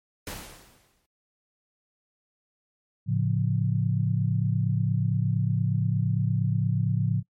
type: noise with exponential decay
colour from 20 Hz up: pink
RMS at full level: -34 dBFS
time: 0.27-1.06 s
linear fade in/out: 1 ms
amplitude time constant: 170 ms
type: chord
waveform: sine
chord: A augmented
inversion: none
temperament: equal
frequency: 110 / 138.59 / 174.61 Hz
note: A2 / C#3 / E#3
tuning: 0 / 0 / 0 cents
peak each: -25 / -26 / -28 dBFS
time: 3.06-7.23 s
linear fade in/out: 50 ms
effects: noise-tail reverb RT60 0.1 s tail -24 dB re dry + MP3 64 kbps